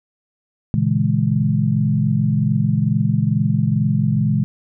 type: chord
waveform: sine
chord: A# half-diminished seventh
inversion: none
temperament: equal with one note detuned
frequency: 116.54 / 138.59 / 161.05 / 207.7 Hz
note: A#2 / C#3 / E3 / G#3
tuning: 0 / 0 / -40 / 0 cents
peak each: -20 dBFS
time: 0.74-4.44 s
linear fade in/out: 0 ms
effects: none